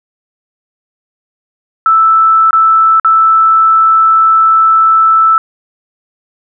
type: tone with dropouts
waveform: sine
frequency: 1318.5 Hz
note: E6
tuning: in tune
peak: -4 dBFS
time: 1.86-5.38 s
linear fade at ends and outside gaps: 1 ms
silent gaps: 2.508-2.53 / 2.998-3.047 s
effects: none